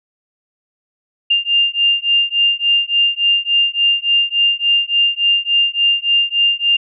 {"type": "beating tone pair", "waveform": "sine", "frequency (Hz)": [2798, 2801.5], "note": ["F7", "F7"], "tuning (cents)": [3, 5], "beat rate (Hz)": 3.5, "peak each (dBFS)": -15, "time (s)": [1.3, 6.77], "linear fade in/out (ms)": 10, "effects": []}